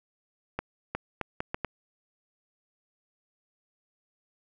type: accelerating click train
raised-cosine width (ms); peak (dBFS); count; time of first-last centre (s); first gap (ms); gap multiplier
0.5; -15; 6; 0.59-1.647; 360; 0.73
effects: none